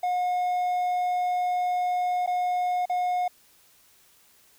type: tone with dropouts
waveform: triangle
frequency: 721 Hz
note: F#5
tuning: 45 cents flat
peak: -21 dBFS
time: 0.03-3.28 s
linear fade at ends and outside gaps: 5 ms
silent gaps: 2.263-2.274 / 2.856-2.896 s
effects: white hiss -59 dBFS RMS until 4.58 s